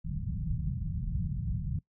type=low-pass noise; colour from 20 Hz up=white; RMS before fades=-33 dBFS; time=0.04-1.79 s; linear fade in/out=5 ms; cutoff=170 Hz; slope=48 dB/octave; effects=noise-tail reverb RT60 0.1 s tail -21 dB re dry